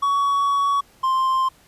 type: tone pair in turn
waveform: triangle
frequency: 1124 / 1048.9 Hz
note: C#6 / C6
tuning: +24 / +4 cents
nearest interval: minor second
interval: 120 cents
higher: first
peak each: -15 dBFS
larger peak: neither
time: 0.02-0.81 / 1.03-1.49 s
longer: first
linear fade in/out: 10 ms
effects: pink hiss -54 dBFS RMS until 1.67 s + resampled to 32000 Hz